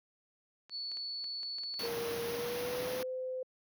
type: clicks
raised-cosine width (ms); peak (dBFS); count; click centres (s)
0.2; -36; 11; 0.696 / 0.917 / 0.971 / 1.242 / 1.432 / 1.585 / 1.636 / 1.741 / 1.853 / 2.013 / 2.065
type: tone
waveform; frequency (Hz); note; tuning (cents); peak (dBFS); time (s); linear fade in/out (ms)
sine; 4438; C#8; +1; -37; 0.7-1.89; 50
type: band-stop noise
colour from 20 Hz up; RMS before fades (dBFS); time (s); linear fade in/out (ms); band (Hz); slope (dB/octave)
pink; -40; 1.79-3.03; 2; 6300 to 9600; 96
type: tone with pitch glide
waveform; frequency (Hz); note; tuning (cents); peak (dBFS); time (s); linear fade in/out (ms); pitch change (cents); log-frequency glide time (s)
sine; 468.1 to 513.4; A#4 to C5; +7 to -33; -35; 1.83-3.43; 5; +160; 2.24-3.09
effects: high-pass 150 Hz 12 dB/octave